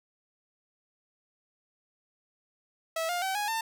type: tone with pitch steps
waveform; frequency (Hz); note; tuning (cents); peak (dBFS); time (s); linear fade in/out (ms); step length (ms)
sawtooth; 651 / 705.8 / 765.3 / 829.7 / 899.6; E5 / F5 / G5 / G#5 / A5; -22 / +18 / -42 / -2 / +38; -25; 2.96-3.61; 5; 130
effects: none